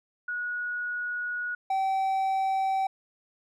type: tone pair in turn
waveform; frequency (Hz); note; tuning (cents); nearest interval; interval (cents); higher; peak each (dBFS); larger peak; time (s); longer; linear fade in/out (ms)
sine / triangle; 1457 / 770.1; F#6 / G5; -27 / -31; major seventh; 1104; first; -29 / -22; second; 0.28-1.55 / 1.7-2.87; first; 5
effects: none